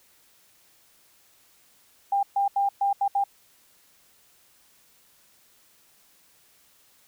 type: tone bursts at uneven times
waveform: sine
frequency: 798 Hz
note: G5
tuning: 31 cents sharp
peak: -20 dBFS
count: 6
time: 2.12-2.23 / 2.36-2.48 / 2.56-2.69 / 2.81-2.93 / 3.01-3.08 / 3.15-3.24 s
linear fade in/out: 5 ms
effects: white hiss -60 dBFS RMS until 7.07 s